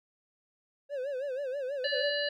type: tone with vibrato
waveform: triangle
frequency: 540 Hz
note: C#5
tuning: 45 cents flat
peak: -30 dBFS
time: 0.89-2.12 s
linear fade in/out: 50 ms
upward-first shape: sine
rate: 6.2 Hz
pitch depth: 130 cents each way
type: harmonic tone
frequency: 580 Hz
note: D5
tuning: 22 cents flat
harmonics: 1 / 3 / 5 / 7 / 8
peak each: -32 / -34 / -37 / -36 / -42 dBFS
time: 1.84-2.29 s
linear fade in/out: 5 ms
effects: none